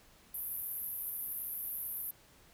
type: band-pass noise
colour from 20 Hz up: white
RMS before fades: -40 dBFS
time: 0.34-2.11 s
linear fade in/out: 5 ms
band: 11000 to 14000 Hz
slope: 96 dB/octave
effects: pink hiss -62 dBFS RMS until 2.53 s